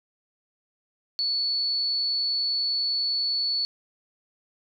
sine tone, 4435 Hz, C#8, in tune, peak -23 dBFS, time 1.19-3.65 s, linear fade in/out 0 ms, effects none

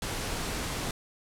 pink noise, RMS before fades -33 dBFS, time 0.02-0.91 s, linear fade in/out 2 ms, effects low-pass 11000 Hz 12 dB/octave

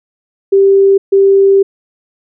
sine tone bursts at uneven times, 392.2 Hz, G4, 1 cent sharp, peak -4 dBFS, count 2, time 0.52-0.98 / 1.12-1.63 s, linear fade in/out 10 ms, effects none

